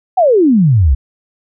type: exponential sweep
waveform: sine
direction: down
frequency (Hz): 784 to 60.3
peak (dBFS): -6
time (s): 0.17-0.95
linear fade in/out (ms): 10
effects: none